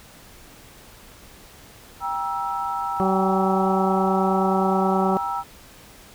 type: chord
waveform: sine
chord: E diminished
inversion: first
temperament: just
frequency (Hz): 791.1 / 949.3 / 1318.5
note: G5 / Bb5 / E6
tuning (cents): +16 / +31 / 0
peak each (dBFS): -28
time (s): 2-5.44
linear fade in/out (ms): 50
type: harmonic tone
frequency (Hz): 190.4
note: F#3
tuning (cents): +50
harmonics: 1 / 2 / 3 / 4 / 6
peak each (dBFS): -22 / -24 / -29 / -25 / -32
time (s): 3-5.17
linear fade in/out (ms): 0
effects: pink hiss -47 dBFS RMS until 6.14 s